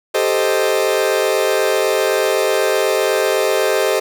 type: chord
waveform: 40% pulse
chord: A half-diminished seventh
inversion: third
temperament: equal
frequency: 392 / 440 / 523.3 / 622.3 Hz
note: G4 / A4 / C5 / Eb5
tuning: 0 / 0 / 0 / 0 cents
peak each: -19 dBFS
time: 0.14-4 s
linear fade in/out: 10 ms
effects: none